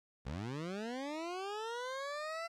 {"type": "linear sweep", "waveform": "20% pulse", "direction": "up", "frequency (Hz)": [58.27, 680], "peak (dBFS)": -34, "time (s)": [0.25, 2.48], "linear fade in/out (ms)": 20, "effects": ["low-pass 6000 Hz 12 dB/octave", "12-bit"]}